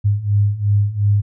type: beating tone pair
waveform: sine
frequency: 100.8 / 103.6 Hz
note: G2 / G#2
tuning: +49 / -4 cents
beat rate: 2.8 Hz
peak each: -18 / -15 dBFS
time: 0.04-1.22 s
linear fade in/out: 20 ms
effects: none